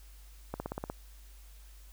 click train, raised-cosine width 1 ms, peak -21 dBFS, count 7, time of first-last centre 0.54-0.899 s, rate 16.7 Hz, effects added 50 Hz sine -50 dBFS peak until 1.92 s + white hiss -61 dBFS RMS until 1.92 s

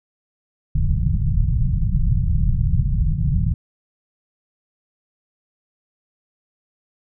pink low-pass noise, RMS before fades -18 dBFS, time 0.75-3.54 s, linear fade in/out 5 ms, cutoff 170 Hz, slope 48 dB/octave, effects none

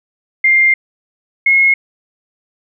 sine tone pair in turn, 2107 / 2165 Hz, C7 / C#7, +12 / -41 cents, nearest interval unison, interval 47 cents, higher second, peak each -7 dBFS, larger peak neither, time 0.44-0.74 / 1.46-1.74 s, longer first, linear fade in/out 5 ms, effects none

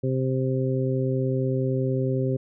harmonic tone, 130.81 Hz, C3, in tune, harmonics 1 / 2 / 3 / 4, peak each -24 / -29 / -28 / -31 dBFS, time 0.03-2.37 s, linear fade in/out 10 ms, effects none

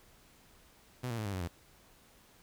sawtooth tone with pitch steps, 125.5 / 116.42 / 108 / 100.19 / 92.94 / 86.22 Hz, B2 / A#2 / A2 / G2 / F#2 / F2, +28 / -2 / -32 / +38 / +8 / -22 cents, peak -31 dBFS, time 1.03-1.48 s, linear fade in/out 10 ms, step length 75 ms, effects pink hiss -62 dBFS RMS until 2.42 s

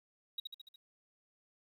triangle tone with echo, 3824 Hz, A#7, 43 cents sharp, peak -34 dBFS, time 0.38-0.4 s, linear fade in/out 5 ms, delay 72 ms, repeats 5, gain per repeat -4 dB, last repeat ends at 0.76 s, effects 12-bit

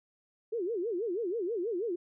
sine tone with vibrato, 403.5 Hz, G#4, 50 cents flat, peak -30 dBFS, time 0.52-1.96 s, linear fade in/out 10 ms, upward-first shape sine, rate 6.2 Hz, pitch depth 290 cents each way, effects none

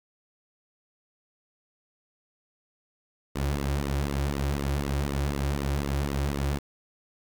sawtooth tone with flanger, 70.3 Hz, C#2, 25 cents sharp, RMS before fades -28 dBFS, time 3.35-6.59 s, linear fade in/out 10 ms, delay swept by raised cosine 1.2 to 4.7 ms, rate 4 Hz, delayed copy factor -0.85, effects 9-bit

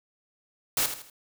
white noise with echo, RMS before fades -25 dBFS, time 0.77-0.86 s, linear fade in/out 2 ms, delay 80 ms, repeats 3, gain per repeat -9 dB, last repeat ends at 1.1 s, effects none

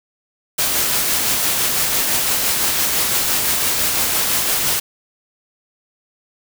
white noise with tremolo, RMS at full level -17 dBFS, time 0.58-4.8 s, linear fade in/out 10 ms, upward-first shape sine, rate 5.9 Hz, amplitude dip 25%, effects none

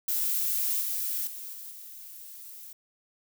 violet noise with level steps, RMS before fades -28 / -31 / -40 / -42 / -45 dBFS, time 0.08-2.73 s, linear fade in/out 5 ms, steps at 0.81 / 1.27 / 1.53 / 1.71 s, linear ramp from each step 2 ms, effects none

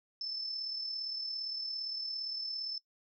sine tone with amplitude modulation, 5274 Hz, E8, in tune, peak -34 dBFS, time 0.21-2.78 s, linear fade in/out 2 ms, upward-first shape sine, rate 37.5 Hz, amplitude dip 45%, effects noise-tail reverb RT60 0.1 s tail -20 dB re dry

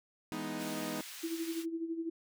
sawtooth chord, E major seventh, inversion none, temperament equal, 164.81 / 207.7 / 246.9 / 311.1 Hz, E3 / G#3 / B3 / D#4, 0 / 0 / 0 / 0 cents, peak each -42 / -39 / -38 / -36 dBFS, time 0.32-1.01 s, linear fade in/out 0 ms
pink high-pass noise, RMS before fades -47 dBFS, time 0.57-1.66 s, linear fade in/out 50 ms, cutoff 2100 Hz, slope 12 dB/octave
sine tone with tremolo, 329.6 Hz, E4, in tune, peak -32 dBFS, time 1.23-2.1 s, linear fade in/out 10 ms, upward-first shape sine, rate 12 Hz, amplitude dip 65%
effects none

